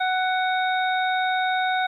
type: harmonic tone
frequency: 743 Hz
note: F#5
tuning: 7 cents sharp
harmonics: 1 / 2 / 3 / 5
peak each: -22 / -26 / -32 / -32 dBFS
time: 0-1.87 s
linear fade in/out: 10 ms
effects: 10-bit